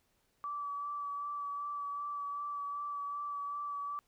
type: tone with vibrato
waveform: sine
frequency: 1153 Hz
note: D6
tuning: 32 cents flat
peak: -36 dBFS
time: 0.44-3.99 s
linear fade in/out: 0 ms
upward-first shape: sine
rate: 2.6 Hz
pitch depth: 17 cents each way
effects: pink hiss -75 dBFS RMS until 4.07 s